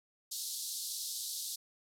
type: band-pass noise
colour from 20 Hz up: pink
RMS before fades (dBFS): -40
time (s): 0.31-1.56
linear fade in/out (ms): 10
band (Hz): 3800 to 14000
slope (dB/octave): 48
effects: none